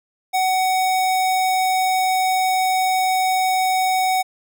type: tone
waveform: square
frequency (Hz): 749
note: F#5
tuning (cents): +21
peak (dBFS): -17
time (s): 0.33-4.23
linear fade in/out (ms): 20
effects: none